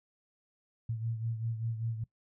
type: beating tone pair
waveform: sine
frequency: 113.2 / 118.3 Hz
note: A2 / A#2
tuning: +50 / +26 cents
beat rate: 5.1 Hz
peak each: -33 / -40 dBFS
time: 0.89-2.04 s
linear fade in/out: 5 ms
effects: noise-tail reverb RT60 0.1 s tail -21 dB re dry